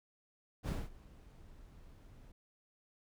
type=noise with ADSR envelope; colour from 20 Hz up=brown; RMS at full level=-33 dBFS; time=0.63-2.32 s; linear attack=51 ms; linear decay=210 ms; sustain=-23 dB; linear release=6 ms; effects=none